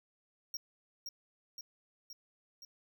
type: tone with echo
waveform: square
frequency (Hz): 5588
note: F8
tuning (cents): 0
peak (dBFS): -38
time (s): 0.54-0.57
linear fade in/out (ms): 2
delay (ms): 520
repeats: 4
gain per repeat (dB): -3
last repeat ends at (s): 2.65
effects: none